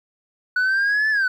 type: exponential two-way sweep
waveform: sine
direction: up then down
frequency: 1475 to 1760 to 1475 Hz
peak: -14 dBFS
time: 0.56-1.28 s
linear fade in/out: 5 ms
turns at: 1.1 s
effects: tanh soft clip ceiling -16 dBFS + 9-bit